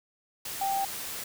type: tone in noise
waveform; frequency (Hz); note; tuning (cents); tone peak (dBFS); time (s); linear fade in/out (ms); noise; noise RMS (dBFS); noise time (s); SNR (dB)
sine; 784; G5; 0; -26; 0.61-0.85; 5; white; -37; 0.45-1.24; +8
effects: none